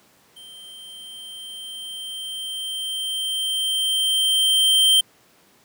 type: tone with level ramp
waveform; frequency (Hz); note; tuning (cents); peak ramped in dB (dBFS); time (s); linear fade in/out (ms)
square; 3136; G7; 0; -41 to -13; 0.36-5.01; 10
effects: pink hiss -56 dBFS RMS until 5.64 s + high-pass 150 Hz 12 dB/octave